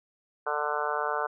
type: harmonic tone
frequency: 148.6 Hz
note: D3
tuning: 21 cents sharp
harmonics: 3 / 4 / 5 / 6 / 7 / 8 / 9 / 10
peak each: -35 / -35 / -35 / -35 / -35 / -35 / -35 / -35 dBFS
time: 0.46-1.27 s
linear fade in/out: 10 ms
effects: none